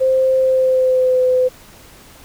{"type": "tone with pitch glide", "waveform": "sine", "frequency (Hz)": [523.3, 508.4], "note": ["C5", "C5"], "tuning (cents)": [0, -50], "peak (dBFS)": -11, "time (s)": [0, 1.49], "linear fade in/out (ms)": 20, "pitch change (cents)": -50, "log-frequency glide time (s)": [0.4, 1.21], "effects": ["pink hiss -43 dBFS RMS until 2.24 s"]}